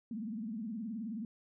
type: tone with vibrato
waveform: sine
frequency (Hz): 220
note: A3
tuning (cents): 0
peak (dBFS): -37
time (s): 0.11-1.25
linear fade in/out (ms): 2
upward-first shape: triangle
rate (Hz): 19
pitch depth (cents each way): 200
effects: none